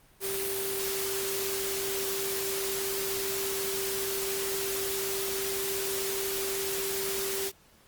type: tone in noise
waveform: sine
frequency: 390 Hz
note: G4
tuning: 9 cents flat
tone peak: -33 dBFS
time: 0.2-7.52 s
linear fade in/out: 50 ms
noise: white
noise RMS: -33 dBFS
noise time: 0.2-7.52 s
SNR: -3 dB
effects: pink hiss -60 dBFS RMS until 7.87 s + Opus 32 kbps